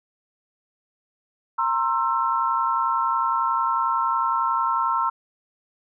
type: tone cluster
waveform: sine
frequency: 926 / 1057 / 1334 Hz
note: A#5 / C6 / E6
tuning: -12 / +17 / +20 cents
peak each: -24 dBFS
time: 1.58-5.1 s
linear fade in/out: 10 ms
effects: none